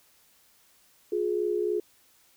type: tone pair together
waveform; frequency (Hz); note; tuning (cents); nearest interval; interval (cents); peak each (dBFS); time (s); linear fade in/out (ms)
sine; 356.3 / 419.7; F4 / G#4; +35 / +18; minor third; 283; -28 / -27; 1.12-1.8; 5
effects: white hiss -62 dBFS RMS until 2.36 s